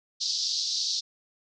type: band-pass noise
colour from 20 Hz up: pink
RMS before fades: -29 dBFS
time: 0.2-1.01 s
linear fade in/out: 20 ms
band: 4000 to 5700 Hz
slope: 48 dB/octave
effects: none